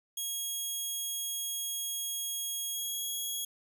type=tone with pitch glide; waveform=10% pulse; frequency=3300 to 3319 Hz; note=G#7 to G#7; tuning=-12 to -2 cents; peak=-26 dBFS; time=0.17-3.45 s; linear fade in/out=5 ms; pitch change=+10 cents; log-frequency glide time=2.72-3.12 s; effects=none